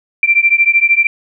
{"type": "beating tone pair", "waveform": "sine", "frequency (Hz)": [2349, 2362], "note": ["D7", "D7"], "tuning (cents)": [0, 9], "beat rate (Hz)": 13, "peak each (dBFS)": -11, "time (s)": [0.23, 1.07], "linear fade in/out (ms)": 2, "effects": []}